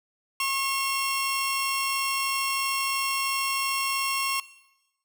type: tone pair together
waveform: sawtooth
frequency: 1084.6 / 2733 Hz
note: C#6 / F7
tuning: -38 / -38 cents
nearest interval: octave + major third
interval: 1600 cents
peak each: -24 dBFS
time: 0.4-4.4 s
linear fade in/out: 2 ms
effects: noise-tail reverb RT60 1.0 s tail -18 dB re dry